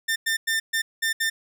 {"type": "tone bursts at uneven times", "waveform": "sawtooth", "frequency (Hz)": 1798, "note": "A6", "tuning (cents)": 37, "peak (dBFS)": -18, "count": 6, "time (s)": [[0.08, 0.16], [0.26, 0.37], [0.47, 0.6], [0.73, 0.82], [1.02, 1.13], [1.2, 1.3]], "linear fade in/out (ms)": 10, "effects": []}